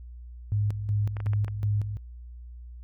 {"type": "tone with tremolo", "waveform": "sine", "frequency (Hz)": 103.83, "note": "G#2", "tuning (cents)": 0, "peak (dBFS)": -22, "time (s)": [0.52, 1.97], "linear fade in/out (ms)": 0, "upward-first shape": "square", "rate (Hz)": 2.7, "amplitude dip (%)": 60}
{"type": "clicks", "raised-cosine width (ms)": 0.5, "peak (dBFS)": -25, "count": 5, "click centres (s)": [1.168, 1.203, 1.267, 1.334, 1.481]}
{"effects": ["added 60 Hz sine -40 dBFS peak until 2.83 s"]}